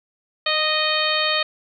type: harmonic tone with a mistuned harmonic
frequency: 620 Hz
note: D#5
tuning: 6 cents flat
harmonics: 1 / 2 / 3 / 4 / 5 / 6 / 7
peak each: -26 / -26 / -26 / -26 / -26 / -26 / -26 dBFS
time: 0.46-1.43 s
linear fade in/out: 5 ms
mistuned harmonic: 1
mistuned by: -17 cents
effects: none